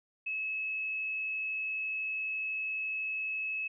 sine tone, 2586 Hz, E7, 34 cents flat, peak -32 dBFS, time 0.26-3.68 s, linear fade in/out 10 ms, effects none

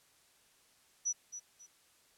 sine tone with echo, 5900 Hz, F#8, 6 cents flat, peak -30 dBFS, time 1.05-1.13 s, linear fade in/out 20 ms, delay 270 ms, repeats 2, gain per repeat -11 dB, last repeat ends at 1.67 s, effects white hiss -67 dBFS RMS until 2.17 s + low-pass 11000 Hz 12 dB/octave

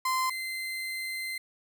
35% pulse tone pair in turn, 1036 / 2072 Hz, C6 / C7, -17 / -17 cents, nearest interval octave, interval 1200 cents, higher second, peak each -24 / -31 dBFS, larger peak first, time 0.05-0.3 / 0.3-1.38 s, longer second, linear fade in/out 5 ms, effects none

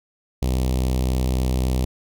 sawtooth tone with notch filter, 63.7 Hz, C2, 46 cents flat, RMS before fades -21 dBFS, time 0.42-1.85 s, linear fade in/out 5 ms, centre 1500 Hz, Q 0.6, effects none

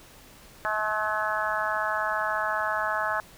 harmonic tone with a mistuned harmonic, 214.6 Hz, A3, 43 cents flat, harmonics 3 / 4 / 5 / 6 / 7 / 8, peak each -32 / -32 / -32 / -32 / -32 / -32 dBFS, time 0.65-3.2 s, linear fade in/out 0 ms, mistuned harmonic 8, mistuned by -21 cents, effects pink hiss -51 dBFS RMS until 3.37 s

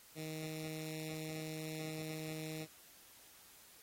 10% pulse tone with notch filter, 157 Hz, D#3, 16 cents sharp, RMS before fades -44 dBFS, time 0.15-2.67 s, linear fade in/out 50 ms, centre 980 Hz, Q 0.64, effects white hiss -61 dBFS RMS until 3.82 s + AAC 48 kbps

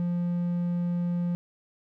triangle tone, 174.61 Hz, F3, in tune, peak -23 dBFS, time 0-1.35 s, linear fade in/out 0 ms, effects none

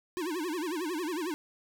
square tone with vibrato, 333 Hz, E4, 18 cents sharp, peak -32 dBFS, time 0.17-1.34 s, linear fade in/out 0 ms, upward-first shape sine, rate 11 Hz, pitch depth 200 cents each way, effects none

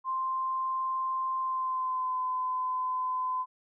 sine tone with pitch glide, 1046.5 to 1019.6 Hz, C6 to C6, 0 to -45 cents, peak -28 dBFS, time 0.04-3.46 s, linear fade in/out 50 ms, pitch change -45 cents, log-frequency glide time 1.38-2.19 s, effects none

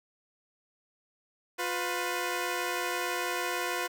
10% pulse tone pair together, 355.2 / 499.6 Hz, F4 / B4, +29 / +20 cents, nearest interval tritone, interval 591 cents, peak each -24 / -25 dBFS, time 1.58-3.88 s, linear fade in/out 20 ms, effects none

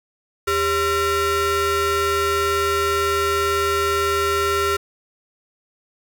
40% pulse ring-modulated tone, 480 Hz, B4, 49 cents flat, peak -14 dBFS, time 0.47-4.77 s, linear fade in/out 10 ms, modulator 879 Hz, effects none

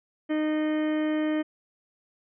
harmonic tone, 307.6 Hz, D#4, 20 cents flat, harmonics 1 / 2 / 3 / 4 / 5 / 6 / 7 / 8 / 10, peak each -24 / -32 / -45 / -43 / -46 / -40 / -45 / -50 / -47 dBFS, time 0.29-1.43 s, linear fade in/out 20 ms, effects none

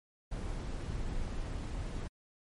brown noise, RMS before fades -37 dBFS, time 0.31-2.08 s, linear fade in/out 10 ms, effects MP3 48 kbps

